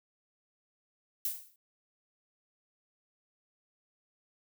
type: noise with exponential decay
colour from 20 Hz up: violet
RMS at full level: -30 dBFS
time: 1.25-1.56 s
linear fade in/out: 2 ms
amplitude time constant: 66 ms
effects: none